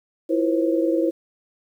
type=tone cluster; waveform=sine; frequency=329.6 / 349.6 / 485.6 / 536 Hz; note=E4 / F4 / B4 / C5; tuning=0 / +2 / -29 / +42 cents; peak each=-20 / -27 / -26 / -24 dBFS; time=0.29-1.11 s; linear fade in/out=20 ms; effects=9-bit